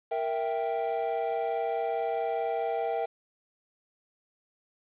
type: chord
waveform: triangle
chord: E diminished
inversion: second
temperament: equal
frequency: 466.2 / 659.3 / 784 Hz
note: Bb4 / E5 / G5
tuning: 0 / 0 / 0 cents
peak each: -30 dBFS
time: 0.11-3.06 s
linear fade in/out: 10 ms
effects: resampled to 8000 Hz + 9-bit